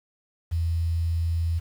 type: tone with quantisation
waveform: sine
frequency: 83.4 Hz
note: E2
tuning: 21 cents sharp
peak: -22 dBFS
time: 0.51-1.6 s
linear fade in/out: 20 ms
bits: 8
effects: none